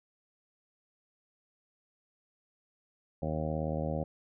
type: harmonic tone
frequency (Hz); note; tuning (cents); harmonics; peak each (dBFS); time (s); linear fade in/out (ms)
78; D#2; +5; 1 / 2 / 3 / 4 / 5 / 6 / 7 / 8 / 9 / 10; -38 / -35 / -39 / -42 / -48 / -43 / -37 / -45 / -43 / -47; 3.22-4.04; 5
effects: none